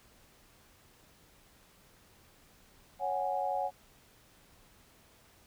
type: chord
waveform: sine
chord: C# suspended fourth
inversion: none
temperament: equal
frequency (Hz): 554.4 / 740 / 830.6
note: C#5 / F#5 / G#5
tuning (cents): 0 / 0 / 0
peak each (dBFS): -36 / -33 / -35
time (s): 2.99-3.71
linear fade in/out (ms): 50
effects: pink hiss -62 dBFS RMS until 5.46 s